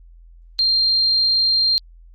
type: tone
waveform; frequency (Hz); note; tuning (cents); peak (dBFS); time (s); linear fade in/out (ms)
sine; 4186; C8; 0; -14; 0.59-1.78; 0
effects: added 42 Hz sine -42 dBFS peak until 2.14 s + Opus 48 kbps